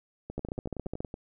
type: two click trains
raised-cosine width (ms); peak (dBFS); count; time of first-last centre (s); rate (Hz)
2; -20 / -24; 10 / 10; 0.38-1.005 / 0.3-1.141; 14.4 / 10.7
effects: none